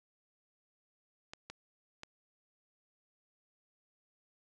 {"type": "clicks", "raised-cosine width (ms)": 0.2, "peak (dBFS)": -27, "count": 3, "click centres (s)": [1.335, 1.5, 2.034], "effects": ["resampled to 24000 Hz"]}